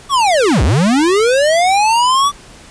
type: linear two-way sweep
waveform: square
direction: down then up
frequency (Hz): 1168 to 53.6 to 1168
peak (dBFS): -10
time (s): 0.09-2.32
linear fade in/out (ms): 50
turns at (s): 0.63
effects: pink hiss -39 dBFS RMS until 2.7 s + resampled to 22050 Hz